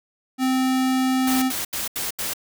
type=tone; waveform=square; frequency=259.7 Hz; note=C4; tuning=13 cents flat; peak=-19 dBFS; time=0.38-1.52 s; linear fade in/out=50 ms
type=noise bursts; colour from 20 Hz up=white; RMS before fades=-27 dBFS; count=5; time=1.27-2.336 s; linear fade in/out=5 ms; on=150 ms; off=79 ms
effects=none